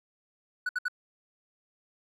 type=tone bursts; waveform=triangle; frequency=1480 Hz; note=F#6; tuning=in tune; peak=-25 dBFS; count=3; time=0.66-0.883 s; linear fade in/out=5 ms; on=31 ms; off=65 ms; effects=none